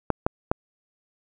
clicks, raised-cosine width 1 ms, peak -6 dBFS, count 3, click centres 0.103 / 0.265 / 0.515 s, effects none

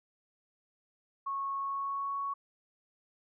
sine tone with pitch glide, 1100 to 1113.4 Hz, C#6 to C#6, -14 to +7 cents, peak -32 dBFS, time 1.26-2.34 s, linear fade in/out 10 ms, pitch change +21 cents, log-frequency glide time 1.57-2.17 s, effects none

